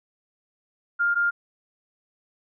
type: tone pair in turn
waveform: sine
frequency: 1404 / 1404 Hz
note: F6 / F6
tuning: +9 / +9 cents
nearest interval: unison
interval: 0 cents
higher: neither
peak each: -19 dBFS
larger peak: neither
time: 0.99-1.15 / 1.15-1.31 s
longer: neither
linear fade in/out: 20 ms
effects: none